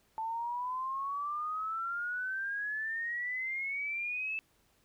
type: exponential sweep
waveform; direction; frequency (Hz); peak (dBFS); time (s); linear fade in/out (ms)
sine; up; 880 to 2637; -33; 0.18-4.39; 0
effects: pink hiss -70 dBFS RMS until 4.84 s